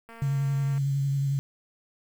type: click train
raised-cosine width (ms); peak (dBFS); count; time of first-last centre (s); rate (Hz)
0.5; -32; 159; 0.09-0.78; 229
type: tone with vibrato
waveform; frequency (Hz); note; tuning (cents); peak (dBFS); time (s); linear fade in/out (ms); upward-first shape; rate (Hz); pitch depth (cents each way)
sine; 138.59; C#3; 0; -23; 0.22-1.39; 0; triangle; 11; 30
effects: 8-bit